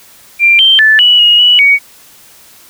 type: tone with pitch steps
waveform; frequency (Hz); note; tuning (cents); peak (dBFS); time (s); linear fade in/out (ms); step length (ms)
sine; 2374 / 3136 / 1748 / 2943 / 2881 / 2944 / 2246; D7 / G7 / A6 / F#7 / F#7 / F#7 / C#7; +18 / 0 / -12 / -10 / -47 / -9 / +22; -3; 0.39-1.79; 50; 200
effects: white hiss -40 dBFS RMS until 2.69 s